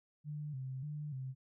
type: tone with vibrato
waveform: sine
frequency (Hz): 140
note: C#3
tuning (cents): +18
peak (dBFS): -39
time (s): 0.24-1.35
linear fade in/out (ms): 50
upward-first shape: square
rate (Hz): 1.7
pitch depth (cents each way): 110
effects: none